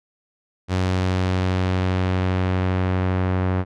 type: tone with low-pass filter sweep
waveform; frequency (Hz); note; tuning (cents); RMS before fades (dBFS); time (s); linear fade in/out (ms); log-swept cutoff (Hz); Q
sawtooth; 92.5; F#2; 0; -21; 0.68-3.65; 50; 5800 to 1700; 0.82
effects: none